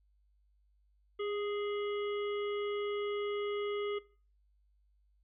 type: harmonic tone with a mistuned harmonic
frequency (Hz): 415.3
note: G#4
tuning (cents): 0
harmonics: 1 / 3 / 5 / 7 / 8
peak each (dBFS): -34 / -44 / -48 / -51 / -52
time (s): 1.19-3.99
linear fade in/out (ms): 10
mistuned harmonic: 1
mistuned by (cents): -18
effects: noise-tail reverb RT60 0.4 s tail -20 dB re dry + added 50 Hz sine -67 dBFS peak until 5.23 s